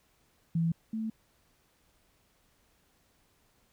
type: tone pair in turn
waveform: sine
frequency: 165.6 / 221 Hz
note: E3 / A3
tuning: +8 / +8 cents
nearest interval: perfect fourth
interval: 500 cents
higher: second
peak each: -25 / -31 dBFS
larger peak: first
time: 0.55-0.72 / 0.93-1.1 s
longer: neither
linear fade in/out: 5 ms
effects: pink hiss -69 dBFS RMS until 3.72 s